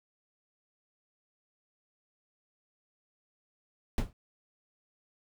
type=noise with exponential decay; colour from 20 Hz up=brown; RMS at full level=-22 dBFS; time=3.98-4.13 s; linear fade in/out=1 ms; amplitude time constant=31 ms; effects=none